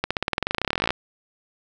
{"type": "accelerating click train", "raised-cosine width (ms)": 0.3, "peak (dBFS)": -6, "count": 26, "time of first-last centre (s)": [0.04, 0.906], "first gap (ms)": 66, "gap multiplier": 0.94, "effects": []}